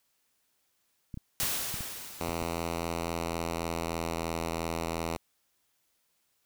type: clicks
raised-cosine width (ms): 5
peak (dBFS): -27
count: 7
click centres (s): 1.142 / 1.174 / 1.433 / 1.742 / 1.807 / 2.292 / 2.423
type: noise with exponential decay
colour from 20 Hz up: white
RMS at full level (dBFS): -29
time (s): 1.4-3.24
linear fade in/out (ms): 0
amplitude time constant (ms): 400
type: tone with pitch glide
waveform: 5% pulse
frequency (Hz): 84 to 82.8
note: E2 to E2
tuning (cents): +33 to +8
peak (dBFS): -20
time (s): 2.2-5.17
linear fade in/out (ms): 10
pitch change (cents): -25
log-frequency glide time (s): 3.04-4.37
effects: white hiss -74 dBFS RMS until 6.45 s